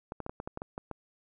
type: clicks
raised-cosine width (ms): 1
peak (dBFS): -23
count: 10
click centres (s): 0.121 / 0.203 / 0.264 / 0.295 / 0.401 / 0.475 / 0.574 / 0.619 / 0.779 / 0.913
effects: none